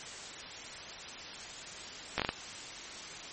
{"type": "slowing click train", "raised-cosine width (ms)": 0.3, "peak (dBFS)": -13, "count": 5, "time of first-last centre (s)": [2.18, 2.291], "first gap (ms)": 16, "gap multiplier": 1.38, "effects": ["white hiss -44 dBFS RMS until 3.32 s", "MP3 32 kbps"]}